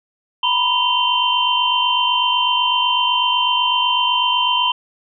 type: tone cluster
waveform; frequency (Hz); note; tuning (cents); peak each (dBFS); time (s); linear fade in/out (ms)
sine; 951 / 999 / 2778 / 3101; A#5 / B5 / F7 / G7; +34 / +20 / -10 / -19; -23 / -18 / -23 / -18; 0.43-4.72; 5
effects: none